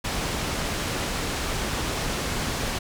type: low-pass noise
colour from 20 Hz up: pink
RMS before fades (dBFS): -28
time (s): 0.04-2.79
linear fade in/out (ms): 10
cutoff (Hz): 8300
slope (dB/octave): 12
effects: none